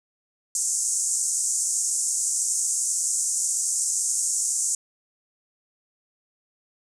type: band-pass noise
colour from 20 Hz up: pink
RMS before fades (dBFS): -25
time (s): 0.55-4.75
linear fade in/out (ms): 2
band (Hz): 6500 to 9000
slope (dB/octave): 48
effects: none